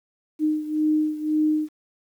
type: beating tone pair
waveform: sine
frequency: 306.6 / 308.5 Hz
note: D#4 / D#4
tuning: -25 / -15 cents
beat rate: 1.9 Hz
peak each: -21 / -25 dBFS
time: 0.39-1.69 s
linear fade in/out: 50 ms
effects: 9-bit